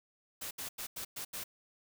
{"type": "noise bursts at uneven times", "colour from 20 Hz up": "white", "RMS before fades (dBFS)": -41, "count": 6, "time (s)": [[0.41, 0.51], [0.58, 0.69], [0.78, 0.87], [0.96, 1.05], [1.16, 1.25], [1.33, 1.44]], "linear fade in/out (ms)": 10, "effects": []}